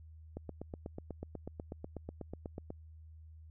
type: click train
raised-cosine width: 2 ms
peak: -28 dBFS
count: 20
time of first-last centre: 0.37-2.704 s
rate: 8.14 Hz
effects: added 79 Hz sine -51 dBFS peak until 3.5 s